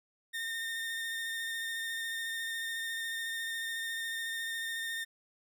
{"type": "tone with vibrato", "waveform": "30% pulse", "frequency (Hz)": 1824, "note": "A#6", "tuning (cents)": -38, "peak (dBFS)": -32, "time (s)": [0.33, 5.05], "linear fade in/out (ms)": 20, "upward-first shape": "square", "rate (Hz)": 14, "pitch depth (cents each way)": 12, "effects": []}